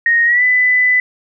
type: tone with pitch glide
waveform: sine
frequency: 1864.7 to 1998.5 Hz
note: A#6 to B6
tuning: 0 to +20 cents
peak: -9 dBFS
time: 0.06-1 s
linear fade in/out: 2 ms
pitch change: +120 cents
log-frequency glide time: 0.25-0.43 s
effects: none